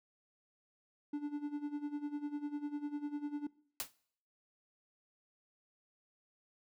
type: tone with tremolo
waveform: triangle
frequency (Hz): 292.4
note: D4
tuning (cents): -7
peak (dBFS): -32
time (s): 1.13-3.47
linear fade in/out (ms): 5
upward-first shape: sine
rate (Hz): 10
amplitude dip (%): 75
type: noise with exponential decay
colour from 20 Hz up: white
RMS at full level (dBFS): -34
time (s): 3.8-3.92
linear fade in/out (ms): 0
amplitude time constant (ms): 24
effects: noise-tail reverb RT60 0.6 s tail -22 dB re dry